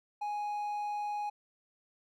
triangle tone, 830.6 Hz, G#5, in tune, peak -31 dBFS, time 0.21-1.3 s, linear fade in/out 10 ms, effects none

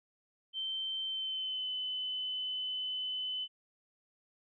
sine tone with pitch glide, 3108 to 3023 Hz, G7 to F#7, -16 to +36 cents, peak -34 dBFS, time 0.53-3.48 s, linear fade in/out 50 ms, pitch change -48 cents, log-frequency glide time 1.05-1.7 s, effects none

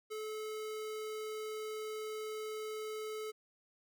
square tone, 432 Hz, A4, 32 cents flat, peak -40 dBFS, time 0.1-3.32 s, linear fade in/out 20 ms, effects none

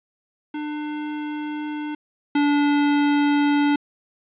square tone pair in turn, 299.7 / 289.8 Hz, D4 / D4, +35 / -23 cents, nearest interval minor second, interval 58 cents, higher first, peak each -27 / -17 dBFS, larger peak second, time 0.54-1.95 / 2.35-3.76 s, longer neither, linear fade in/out 5 ms, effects resampled to 8000 Hz + 9-bit

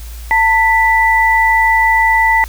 sine tone pair together, 896.9 / 1975.5 Hz, A5 / B6, +33 / 0 cents, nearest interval octave + major second, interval 1367 cents, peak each -11 dBFS, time 0.31-2.44 s, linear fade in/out 0 ms, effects added 57 Hz sine -26 dBFS peak until 2.48 s + white hiss -38 dBFS RMS until 2.48 s

